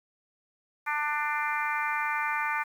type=harmonic tone; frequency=297.5 Hz; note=D4; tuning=22 cents sharp; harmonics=3 / 4 / 5 / 6 / 7 / 8; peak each=-32 / -33 / -34 / -35 / -35 / -36 dBFS; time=0.86-2.64 s; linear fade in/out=20 ms; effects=9-bit